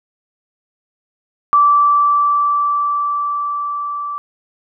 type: tone with level ramp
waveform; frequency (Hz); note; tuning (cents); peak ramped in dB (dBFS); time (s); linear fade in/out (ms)
sine; 1163; D6; -17; -7 to -21; 1.53-4.18; 0
effects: none